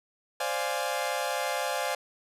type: chord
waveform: sawtooth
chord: D half-diminished seventh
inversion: third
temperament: equal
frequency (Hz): 523.3 / 587.3 / 698.5 / 830.6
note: C5 / D5 / F5 / Ab5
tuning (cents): 0 / 0 / 0 / 0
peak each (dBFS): -30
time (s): 0.4-1.95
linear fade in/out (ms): 5
effects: resampled to 32000 Hz